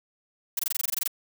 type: noise bursts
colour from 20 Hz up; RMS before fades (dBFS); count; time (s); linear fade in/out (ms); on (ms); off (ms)
blue; -26; 12; 0.57-1.077; 5; 23; 21
effects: none

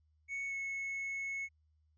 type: tone with pitch glide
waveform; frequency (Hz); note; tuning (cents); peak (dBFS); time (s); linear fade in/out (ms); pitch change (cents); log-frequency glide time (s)
triangle; 2217 to 2194; C#7 to C#7; 0 to -18; -35; 0.28-1.49; 50; -18; 0.47-0.54
effects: added 77 Hz sine -69 dBFS peak until 1.97 s + resampled to 16000 Hz

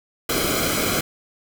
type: noise with comb filter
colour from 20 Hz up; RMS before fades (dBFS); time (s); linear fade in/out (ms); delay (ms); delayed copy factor
pink; -22; 0.29-1.01; 5; 1.1; -0.75
effects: none

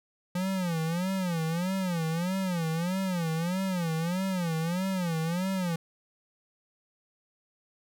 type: tone with vibrato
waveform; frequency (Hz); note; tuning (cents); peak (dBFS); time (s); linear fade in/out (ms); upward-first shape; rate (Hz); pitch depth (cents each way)
square; 175.4; F3; +8; -28; 0.35-5.76; 5; sine; 1.6; 160
effects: none

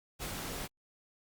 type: noise with ADSR envelope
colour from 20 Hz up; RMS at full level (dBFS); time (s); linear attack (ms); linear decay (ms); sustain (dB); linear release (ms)
pink; -38; 0.19-0.68; 38; 92; -2; 27
effects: Opus 48 kbps

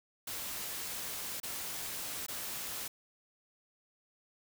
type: noise with dropouts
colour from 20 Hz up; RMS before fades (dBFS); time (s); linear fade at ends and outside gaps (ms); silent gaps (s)
white; -40; 0.27-2.88; 5; 1.401-1.431 / 2.265-2.283
effects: none

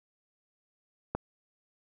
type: click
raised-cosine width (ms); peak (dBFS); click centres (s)
1; -16; 1.15
effects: none

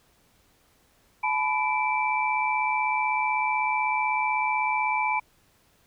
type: tone cluster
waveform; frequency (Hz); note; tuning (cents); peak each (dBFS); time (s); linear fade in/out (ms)
sine; 860 / 996 / 2332; A5 / B5 / D7; -40 / +14 / -13; -27; 1.23-5.2; 10
effects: pink hiss -63 dBFS RMS until 5.86 s

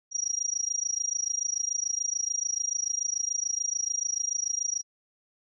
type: tone with amplitude modulation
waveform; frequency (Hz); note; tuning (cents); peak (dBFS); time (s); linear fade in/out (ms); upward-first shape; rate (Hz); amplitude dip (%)
sine; 5710; F8; +37; -23; 0.11-4.83; 50; sine; 26.9; 95
effects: none

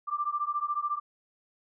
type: beating tone pair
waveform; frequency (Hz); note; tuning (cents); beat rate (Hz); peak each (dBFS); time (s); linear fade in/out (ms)
sine; 1174.7 / 1188.7; D6 / D6; 0 / +21; 14; -31; 0.07-1; 20
effects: none

